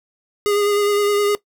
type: tone with vibrato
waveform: square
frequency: 410.3 Hz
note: G#4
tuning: 21 cents flat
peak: -16 dBFS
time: 0.46-1.35 s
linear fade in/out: 0 ms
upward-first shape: sine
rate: 9.7 Hz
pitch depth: 20 cents each way
effects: noise-tail reverb RT60 0.1 s tail -18 dB re dry